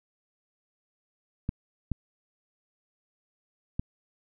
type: clicks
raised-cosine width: 5 ms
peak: -16 dBFS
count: 3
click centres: 1.491 / 1.917 / 3.795 s
effects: none